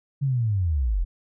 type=linear sweep; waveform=sine; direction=down; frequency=143.2 to 37 Hz; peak=-20 dBFS; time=0.21-1.05 s; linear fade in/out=20 ms; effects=none